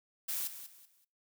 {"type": "noise with echo", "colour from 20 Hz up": "blue", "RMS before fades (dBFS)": -36, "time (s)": [0.28, 0.48], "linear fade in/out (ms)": 10, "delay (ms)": 190, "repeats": 3, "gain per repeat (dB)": -11, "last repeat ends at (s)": 1.05, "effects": ["noise-tail reverb RT60 0.4 s tail -24 dB re dry"]}